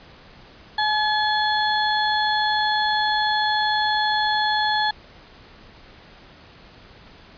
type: harmonic tone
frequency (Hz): 853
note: G#5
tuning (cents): +46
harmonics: 1 / 2 / 4 / 5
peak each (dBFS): -21 / -24 / -27 / -28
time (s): 0.78-4.91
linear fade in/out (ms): 5
effects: pink hiss -47 dBFS RMS until 7.37 s + resampled to 11025 Hz